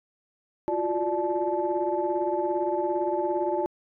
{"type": "tone cluster", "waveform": "sine", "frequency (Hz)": [344.8, 362.3, 589, 867], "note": ["F4", "F#4", "D5", "A5"], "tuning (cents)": [-22, -36, 5, -26], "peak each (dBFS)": -29, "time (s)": [0.68, 3.66], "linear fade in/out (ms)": 0, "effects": ["tanh soft clip ceiling -14 dBFS"]}